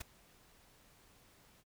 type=noise with ADSR envelope; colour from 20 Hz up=pink; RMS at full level=-41 dBFS; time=0-1.64 s; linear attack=12 ms; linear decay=10 ms; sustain=-24 dB; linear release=43 ms; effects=noise-tail reverb RT60 0.1 s tail -26 dB re dry